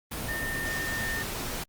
sine tone in noise, 1816 Hz, A#6, 46 cents flat, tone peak -31 dBFS, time 0.28-1.23 s, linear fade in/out 10 ms, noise pink, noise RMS -34 dBFS, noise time 0.11-1.64 s, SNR 0 dB, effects Opus 32 kbps

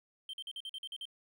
triangle tone bursts, 3136 Hz, G7, in tune, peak -38 dBFS, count 9, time 0.29-1.054 s, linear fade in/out 2 ms, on 44 ms, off 46 ms, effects none

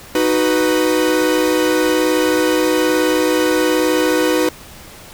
45% pulse chord, B major, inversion first, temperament equal, 311.1 / 370 / 493.9 Hz, D#4 / F#4 / B4, 0 / 0 / 0 cents, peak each -17 / -19 / -17 dBFS, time 0.15-4.49 s, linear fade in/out 2 ms, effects pink hiss -38 dBFS RMS until 5.13 s

